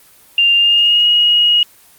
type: tone with pitch glide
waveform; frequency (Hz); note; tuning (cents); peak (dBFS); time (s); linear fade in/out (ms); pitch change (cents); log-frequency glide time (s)
sine; 2794 to 2886; F7 to F#7; 0 to -44; -8; 0.38-1.63; 2; +56; 0.56-1.06
effects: white hiss -46 dBFS RMS until 1.98 s + Opus 24 kbps